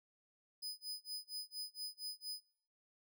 40% pulse tone with tremolo, 5000 Hz, D#8, 8 cents sharp, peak -39 dBFS, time 0.62-2.41 s, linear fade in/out 10 ms, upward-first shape sine, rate 4.3 Hz, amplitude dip 100%, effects noise-tail reverb RT60 0.5 s tail -19 dB re dry

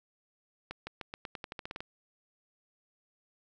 accelerating click train, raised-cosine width 0.3 ms, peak -23 dBFS, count 13, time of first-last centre 0.71-1.805 s, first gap 160 ms, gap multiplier 0.89, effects none

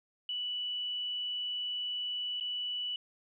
sine tone with dropouts, 2960 Hz, F#7, in tune, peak -33 dBFS, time 0.29-2.96 s, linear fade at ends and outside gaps 2 ms, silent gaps 2.4-2.408 s, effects none

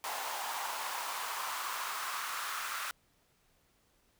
pink noise with high-pass filter sweep, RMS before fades -38 dBFS, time 0.04-2.91 s, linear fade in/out 0 ms, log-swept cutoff 830 to 1300 Hz, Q 3.1, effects pink hiss -71 dBFS RMS until 4.19 s

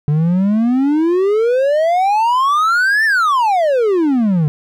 triangle exponential two-way sweep, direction up then down, 144.2 to 1819 to 144.2 Hz, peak -9 dBFS, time 0.08-4.48 s, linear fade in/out 0 ms, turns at 3.05 s, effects none

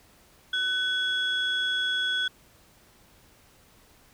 sine tone pair together, 1500 / 3361 Hz, F#6 / G#7, +23 / +20 cents, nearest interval octave + major second, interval 1397 cents, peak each -26 dBFS, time 0.53-2.28 s, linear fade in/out 5 ms, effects tanh soft clip ceiling -19 dBFS + pink hiss -58 dBFS RMS until 4.13 s

